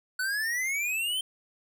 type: exponential sweep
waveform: square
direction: up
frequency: 1480 to 3145 Hz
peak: -28 dBFS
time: 0.19-1.21 s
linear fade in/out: 5 ms
effects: none